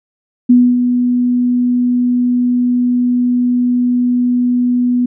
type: tone with ADSR envelope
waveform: sine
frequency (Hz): 246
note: B3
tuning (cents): -7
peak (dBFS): -3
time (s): 0.49-5.06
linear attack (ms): 12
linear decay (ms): 260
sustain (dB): -7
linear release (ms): 7
effects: none